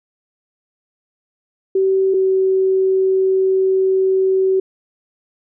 sine tone pair in turn, 383.2 / 380.1 Hz, G4 / F#4, -39 / +47 cents, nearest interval unison, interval 14 cents, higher first, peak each -12 dBFS, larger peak neither, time 1.75-2.14 / 2.14-4.6 s, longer second, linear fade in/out 5 ms, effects none

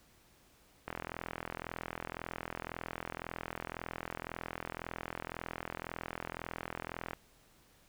click train, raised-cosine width 0.5 ms, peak -23 dBFS, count 263, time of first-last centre 0.88-7.133 s, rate 41.9 Hz, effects pink hiss -65 dBFS RMS until 7.88 s

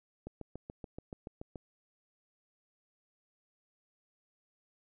click train, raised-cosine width 2 ms, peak -29 dBFS, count 10, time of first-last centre 0.27-1.558 s, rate 6.99 Hz, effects none

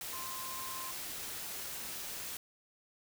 sine tone in noise, 1046.5 Hz, C6, in tune, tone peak -44 dBFS, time 0.13-0.91 s, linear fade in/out 2 ms, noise white, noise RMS -42 dBFS, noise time 0.01-2.37 s, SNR -5 dB, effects none

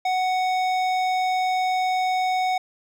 sine tone with hard clipping, 742 Hz, F#5, 5 cents sharp, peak -22 dBFS, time 0.05-2.58 s, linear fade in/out 5 ms, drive 13 dB, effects none

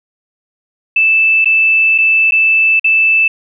sine tone with dropouts, 2637 Hz, E7, in tune, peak -7 dBFS, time 0.96-3.28 s, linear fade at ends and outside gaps 5 ms, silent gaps 1.446-1.456 / 1.98-1.984 / 2.31-2.32 / 2.796-2.843 s, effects none

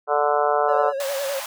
harmonic tone, 146.83 Hz, D3, in tune, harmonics 3 / 4 / 5 / 6 / 7 / 8 / 9 / 10, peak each -24 / -23 / -22 / -30 / -26 / -32 / -26 / -34 dBFS, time 0.07-0.93 s, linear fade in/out 50 ms
triangle tone with vibrato, 554.4 Hz, C#5, in tune, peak -22 dBFS, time 0.68-1.4 s, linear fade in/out 10 ms, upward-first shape sine, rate 9.8 Hz, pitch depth 60 cents each way
pink high-pass noise, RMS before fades -32 dBFS, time 1-1.46 s, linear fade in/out 2 ms, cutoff 570 Hz, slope 96 dB/octave
effects none

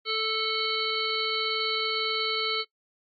harmonic tone, 440 Hz, A4, in tune, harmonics 1 / 3 / 5 / 7 / 9 / 10, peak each -32 / -32 / -32 / -32 / -32 / -32 dBFS, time 0.05-2.65 s, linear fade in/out 50 ms, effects noise-tail reverb RT60 0.1 s tail -20 dB re dry + MP3 32 kbps

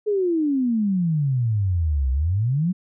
sine exponential two-way sweep, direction down then up, 432 to 63.1 to 191.3 Hz, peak -18 dBFS, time 0.06-2.73 s, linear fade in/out 20 ms, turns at 2.11 s, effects none

